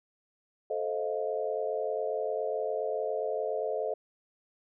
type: chord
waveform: sine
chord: F dominant seventh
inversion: first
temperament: just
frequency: 436.5 / 523.8 / 628.6 / 698.5 Hz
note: A4 / C5 / Eb5 / F5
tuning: -14 / +2 / +18 / 0 cents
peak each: -33 / -35 / -34 / -38 dBFS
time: 0.7-3.94 s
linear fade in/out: 5 ms
effects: none